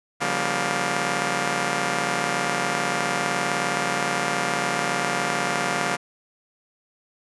5% pulse chord, G half-diminished seventh, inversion second, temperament just, 141.12 / 176.4 / 196 / 235.2 Hz, Db3 / F3 / G3 / Bb3, +31 / +18 / 0 / +16 cents, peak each -18 dBFS, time 0.2-5.97 s, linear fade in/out 20 ms, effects resampled to 24000 Hz

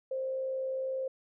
sine tone with frequency modulation, 526 Hz, C5, 9 cents sharp, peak -31 dBFS, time 0.11-1.08 s, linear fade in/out 5 ms, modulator 62 Hz, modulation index 0.23, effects none

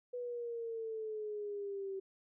sine exponential sweep, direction down, 493.9 to 383.7 Hz, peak -38 dBFS, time 0.13-2 s, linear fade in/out 10 ms, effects none

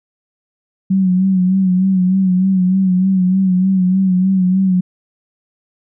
sine tone with vibrato, 187 Hz, F#3, 19 cents sharp, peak -10 dBFS, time 0.9-4.81 s, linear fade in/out 10 ms, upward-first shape sine, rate 3.3 Hz, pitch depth 52 cents each way, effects none

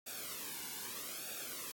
white noise with flanger, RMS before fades -44 dBFS, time 0.06-1.72 s, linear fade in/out 10 ms, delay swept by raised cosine 0.97 to 1.6 ms, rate 0.8 Hz, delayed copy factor -0.85, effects AAC 64 kbps

